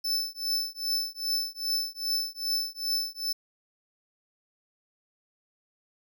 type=tone with tremolo; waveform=45% pulse; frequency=5274 Hz; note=E8; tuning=in tune; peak=-24 dBFS; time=0.04-3.33 s; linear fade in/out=10 ms; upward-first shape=triangle; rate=2.5 Hz; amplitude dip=100%; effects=none